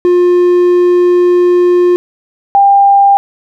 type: tone pair in turn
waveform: triangle / sine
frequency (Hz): 355.1 / 797.2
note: F4 / G5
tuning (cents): +29 / +29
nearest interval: octave + major second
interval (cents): 1400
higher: second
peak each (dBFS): -3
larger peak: neither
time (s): 0.05-1.96 / 2.55-3.17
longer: first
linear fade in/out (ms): 0
effects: none